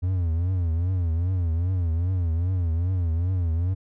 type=tone with vibrato; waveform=triangle; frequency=87 Hz; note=F2; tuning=6 cents flat; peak=-19 dBFS; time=0.02-3.75 s; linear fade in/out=20 ms; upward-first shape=triangle; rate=2.5 Hz; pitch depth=160 cents each way; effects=none